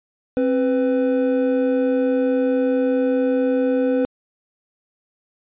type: tone pair together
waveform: triangle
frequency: 264.9 / 500 Hz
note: C4 / B4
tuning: +22 / +21 cents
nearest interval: major seventh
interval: 1099 cents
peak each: -17 dBFS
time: 0.37-4.05 s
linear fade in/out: 0 ms
effects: resampled to 8000 Hz